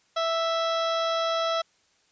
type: harmonic tone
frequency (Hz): 659.3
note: E5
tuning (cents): 0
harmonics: 1 / 2 / 3 / 4 / 5 / 6 / 7 / 8 / 9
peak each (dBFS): -26 / -28 / -40 / -43 / -35 / -37 / -50 / -40 / -47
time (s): 0.16-1.62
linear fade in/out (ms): 10
effects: white hiss -65 dBFS RMS until 2.11 s + resampled to 16000 Hz